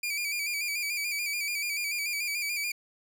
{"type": "tone with vibrato", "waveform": "sawtooth", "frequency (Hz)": 2349, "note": "D7", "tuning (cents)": 0, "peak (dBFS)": -26, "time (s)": [0.03, 2.72], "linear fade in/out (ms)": 5, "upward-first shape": "square", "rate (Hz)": 6.9, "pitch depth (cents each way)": 47, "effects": []}